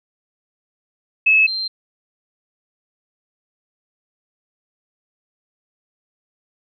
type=tone pair in turn; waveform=sine; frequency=2592 / 4150 Hz; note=E7 / C8; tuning=-30 / -15 cents; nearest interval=minor sixth; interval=815 cents; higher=second; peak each=-10 / -21 dBFS; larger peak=first; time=1.26-1.47 / 1.47-1.68 s; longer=neither; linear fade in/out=10 ms; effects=none